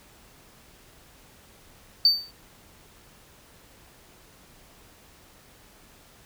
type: tone with exponential decay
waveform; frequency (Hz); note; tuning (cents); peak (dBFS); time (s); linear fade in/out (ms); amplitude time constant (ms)
triangle; 4582; D8; -44; -9; 2.05-2.31; 2; 55
effects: tanh soft clip ceiling -11 dBFS + pink hiss -54 dBFS RMS until 6.25 s